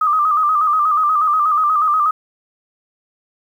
sine tone with vibrato, 1224 Hz, D#6, 29 cents flat, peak -12 dBFS, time 0.01-2.11 s, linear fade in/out 5 ms, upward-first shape square, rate 8.3 Hz, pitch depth 57 cents each way, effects 8-bit

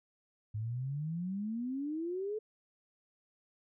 sine exponential sweep, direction up, 103.83 to 440 Hz, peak -34 dBFS, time 0.54-2.39 s, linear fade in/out 10 ms, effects none

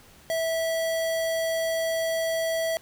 square tone, 654 Hz, E5, 14 cents flat, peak -25 dBFS, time 0.3-2.77 s, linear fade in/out 0 ms, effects pink hiss -53 dBFS RMS until 2.81 s

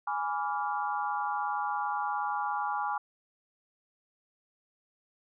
sine chord, G# diminished seventh, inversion none, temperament equal with one note detuned, 830.6 / 987.8 / 1158.5 / 1396.9 Hz, G#5 / B5 / D6 / F6, 0 / 0 / -24 / 0 cents, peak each -32 / -36 / -35 / -38 dBFS, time 0.07-2.98 s, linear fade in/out 5 ms, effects none

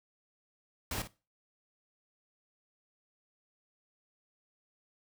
pink noise with echo, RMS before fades -36 dBFS, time 0.91-1.02 s, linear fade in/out 2 ms, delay 54 ms, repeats 1, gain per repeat -12 dB, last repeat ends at 1.074 s, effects noise-tail reverb RT60 0.3 s tail -18 dB re dry

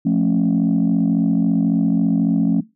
sine chord, F augmented, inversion none, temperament just, 174.61 / 218.3 / 272.8 Hz, F3 / A3 / C#4, 0 / -13 / -28 cents, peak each -17 dBFS, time 0.05-2.61 s, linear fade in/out 10 ms, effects noise-tail reverb RT60 0.2 s tail -18 dB re dry + tanh soft clip ceiling -9 dBFS

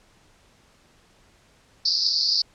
white band-pass noise, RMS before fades -22 dBFS, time 1.85-2.42 s, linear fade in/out 5 ms, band 4400 to 5100 Hz, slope 96 dB/octave, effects pink hiss -58 dBFS RMS until 2.54 s + low-pass 8000 Hz 12 dB/octave

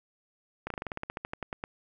slowing click train, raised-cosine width 0.5 ms, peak -19 dBFS, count 16, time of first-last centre 0.67-1.639 s, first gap 33 ms, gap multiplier 1.09, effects none

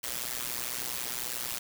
white noise with amplitude modulation, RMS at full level -31 dBFS, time 0.03-1.59 s, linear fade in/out 10 ms, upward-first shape sine, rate 122 Hz, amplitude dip 95%, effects none

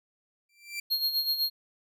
sawtooth tone with exponential growth, 2352 Hz, D7, 2 cents sharp, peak -27 dBFS, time 0.49-0.8 s, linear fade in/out 5 ms, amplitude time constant 66 ms
square tone with tremolo, 4250 Hz, C8, 26 cents sharp, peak -24 dBFS, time 0.9-1.5 s, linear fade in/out 20 ms, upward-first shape sine, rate 8 Hz, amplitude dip 65%
effects none

